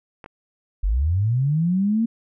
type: clicks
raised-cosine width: 0.5 ms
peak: -24 dBFS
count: 2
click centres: 0.242 / 0.261 s
type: linear sweep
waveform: sine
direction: up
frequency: 41.67 to 233.1 Hz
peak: -17 dBFS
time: 0.83-2.06 s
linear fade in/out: 10 ms
effects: none